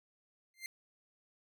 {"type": "tone with exponential growth", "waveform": "sawtooth", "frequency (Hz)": 2093, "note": "C7", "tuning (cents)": 0, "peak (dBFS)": -33, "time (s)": [0.54, 0.66], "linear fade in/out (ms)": 1, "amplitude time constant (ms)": 25, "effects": []}